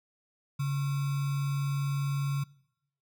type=tone with sample-and-hold; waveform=sine; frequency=140 Hz; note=C#3; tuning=18 cents sharp; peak=-27 dBFS; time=0.59-2.44 s; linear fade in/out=10 ms; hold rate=1225 Hz; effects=noise-tail reverb RT60 0.8 s tail -23 dB re dry